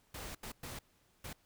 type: noise bursts at uneven times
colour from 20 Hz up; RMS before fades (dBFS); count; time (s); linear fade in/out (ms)
pink; -45; 4; 0.14-0.35 / 0.43-0.52 / 0.63-0.79 / 1.24-1.33; 5
effects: pink hiss -71 dBFS RMS until 1.45 s

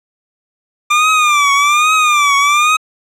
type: tone with vibrato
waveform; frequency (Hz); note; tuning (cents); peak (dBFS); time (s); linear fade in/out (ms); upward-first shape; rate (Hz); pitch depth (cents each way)
25% pulse; 1191; D6; +24; -5; 0.9-2.77; 10; triangle; 1.2; 120
effects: low-pass 8000 Hz 12 dB/octave

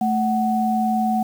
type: tone pair together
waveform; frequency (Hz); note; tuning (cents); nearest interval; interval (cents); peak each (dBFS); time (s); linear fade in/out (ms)
sine; 220 / 744.9; A3 / F#5; 0 / +11; octave + major sixth; 2111; -20; 0.01-1.23; 5
effects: 7-bit

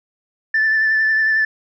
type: tone with vibrato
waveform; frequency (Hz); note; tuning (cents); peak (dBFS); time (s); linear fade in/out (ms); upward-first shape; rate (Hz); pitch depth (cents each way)
sine; 1760; A6; 0; -12; 0.54-1.45; 5; triangle; 11; 24
effects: tanh soft clip ceiling -10 dBFS

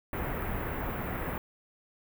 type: band-stop noise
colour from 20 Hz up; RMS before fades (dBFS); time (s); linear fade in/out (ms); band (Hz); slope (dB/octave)
pink; -34; 0.13-1.38; 2; 2100 to 16000; 24
effects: none

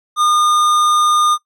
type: tone with hard clipping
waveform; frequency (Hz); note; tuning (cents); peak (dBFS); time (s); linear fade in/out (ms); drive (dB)
sine; 1216; D#6; -40; -13; 0.16-1.38; 50; 14
effects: noise-tail reverb RT60 0.1 s tail -17 dB re dry

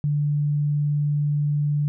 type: tone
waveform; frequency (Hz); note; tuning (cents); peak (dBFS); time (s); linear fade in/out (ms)
sine; 146.83; D3; 0; -19; 0.04-1.88; 0
effects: none

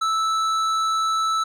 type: tone with hard clipping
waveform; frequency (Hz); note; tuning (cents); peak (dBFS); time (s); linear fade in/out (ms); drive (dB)
sine; 1314; E6; -6; -21; 0.01-1.44; 10; 10
effects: none

